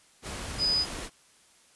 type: tone in noise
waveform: sine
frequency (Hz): 4984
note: D#8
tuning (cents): +2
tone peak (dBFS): -23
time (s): 0.58-0.86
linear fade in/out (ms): 50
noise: pink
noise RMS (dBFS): -37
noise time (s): 0.22-1.1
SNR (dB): +11
effects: white hiss -60 dBFS RMS until 1.75 s + resampled to 24000 Hz